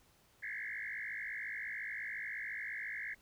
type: tone with frequency modulation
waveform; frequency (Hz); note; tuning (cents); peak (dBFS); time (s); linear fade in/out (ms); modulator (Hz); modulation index
sine; 1900; A#6; +33; -39; 0.42-3.15; 20; 54.3; 5
effects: pink hiss -68 dBFS RMS until 3.21 s